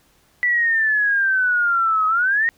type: exponential two-way sweep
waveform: sine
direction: down then up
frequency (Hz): 1975.5 to 1263 to 1890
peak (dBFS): -15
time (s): 0.43-2.49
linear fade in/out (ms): 0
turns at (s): 2.07
effects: pink hiss -58 dBFS RMS until 2.57 s